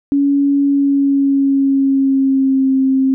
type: tone with pitch glide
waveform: sine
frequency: 281.2 to 265.7 Hz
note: C#4 to C4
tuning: +25 to +27 cents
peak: -10 dBFS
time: 0.12-3.14 s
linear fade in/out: 0 ms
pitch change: -98 cents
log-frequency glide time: 0.64-2.74 s
effects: none